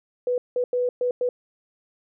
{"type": "tone bursts at uneven times", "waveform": "sine", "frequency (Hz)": 493.9, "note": "B4", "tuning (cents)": 0, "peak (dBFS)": -20, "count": 5, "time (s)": [[0.27, 0.38], [0.56, 0.64], [0.73, 0.89], [1.01, 1.11], [1.21, 1.29]], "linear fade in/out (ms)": 2, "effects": []}